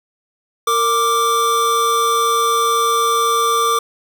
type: tone pair together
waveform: square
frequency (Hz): 460 / 1178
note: A#4 / D6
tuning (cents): -23 / +5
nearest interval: octave + major third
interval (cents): 1628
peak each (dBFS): -21 / -15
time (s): 0.67-3.79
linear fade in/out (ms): 5
effects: none